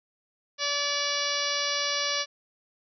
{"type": "harmonic tone with a mistuned harmonic", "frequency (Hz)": 576, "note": "D5", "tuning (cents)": -34, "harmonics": [1, 2, 3, 4, 5, 6, 7, 8, 9, 10], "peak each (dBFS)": [-35, -35, -35, -35, -35, -35, -35, -35, -35, -35], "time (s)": [0.58, 2.26], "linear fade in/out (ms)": 50, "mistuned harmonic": 9, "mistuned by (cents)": -16, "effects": []}